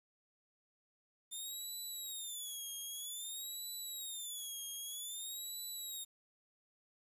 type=tone with vibrato; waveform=10% pulse; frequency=3591 Hz; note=A7; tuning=35 cents sharp; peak=-35 dBFS; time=1.31-6.05 s; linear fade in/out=20 ms; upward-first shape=sine; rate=0.52 Hz; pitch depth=170 cents each way; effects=resampled to 32000 Hz + 11-bit